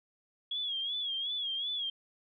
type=tone with vibrato; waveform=sine; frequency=3322 Hz; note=G#7; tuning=in tune; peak=-32 dBFS; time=0.51-1.9 s; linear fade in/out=5 ms; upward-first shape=sine; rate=2.7 Hz; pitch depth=87 cents each way; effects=none